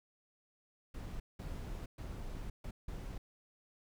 brown noise bursts at uneven times, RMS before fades -43 dBFS, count 5, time 0.94-1.2 / 1.39-1.86 / 1.98-2.5 / 2.64-2.71 / 2.88-3.18 s, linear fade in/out 5 ms, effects none

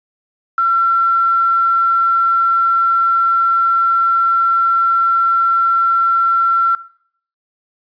sine tone with quantisation, 1356 Hz, E6, 49 cents sharp, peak -11 dBFS, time 0.58-6.75 s, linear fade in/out 2 ms, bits 6, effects noise-tail reverb RT60 0.6 s tail -19 dB re dry + resampled to 11025 Hz

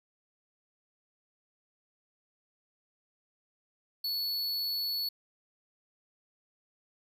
square tone, 4418 Hz, C#8, 7 cents flat, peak -31 dBFS, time 4.04-5.09 s, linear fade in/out 5 ms, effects none

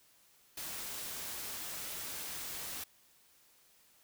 white noise, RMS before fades -42 dBFS, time 0.57-2.84 s, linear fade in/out 5 ms, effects white hiss -66 dBFS RMS until 4.03 s

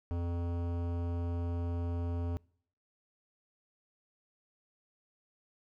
sine tone with hard clipping, 86 Hz, F2, 26 cents flat, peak -34 dBFS, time 0.11-2.37 s, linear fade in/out 0 ms, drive 17 dB, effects noise-tail reverb RT60 0.6 s tail -25 dB re dry

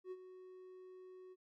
triangle tone with ADSR envelope, 370 Hz, F#4, in tune, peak -40 dBFS, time 0.04-1.36 s, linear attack 74 ms, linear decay 45 ms, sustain -11 dB, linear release 39 ms, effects none

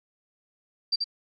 sine tone with echo, 4691 Hz, D8, 3 cents flat, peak -21 dBFS, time 0.92-0.96 s, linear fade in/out 10 ms, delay 83 ms, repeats 1, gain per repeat -3 dB, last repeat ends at 1.043 s, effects none

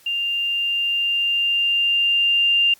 sine tone with level ramp, 2794 Hz, F7, in tune, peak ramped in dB -20 to -13 dBFS, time 0.06-2.74 s, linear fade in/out 5 ms, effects white hiss -52 dBFS RMS until 2.79 s + MP3 96 kbps

